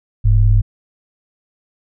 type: tone pair together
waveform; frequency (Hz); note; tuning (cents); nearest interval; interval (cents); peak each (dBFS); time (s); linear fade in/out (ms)
sine; 41.14 / 103.83; E1 / G#2; -3 / 0; octave + major third; 1603; -11; 0.24-0.62; 20
effects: none